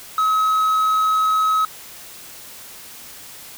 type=tone; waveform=triangle; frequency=1279 Hz; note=D#6; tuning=47 cents sharp; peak=-13 dBFS; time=0.18-1.65 s; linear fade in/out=2 ms; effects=white hiss -39 dBFS RMS until 3.57 s